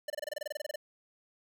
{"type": "tone bursts", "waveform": "square", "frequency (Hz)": 596, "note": "D5", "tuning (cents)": 25, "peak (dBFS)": -34, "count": 15, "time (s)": [0.08, 0.759], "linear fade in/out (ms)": 5, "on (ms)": 21, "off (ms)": 26, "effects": ["12-bit"]}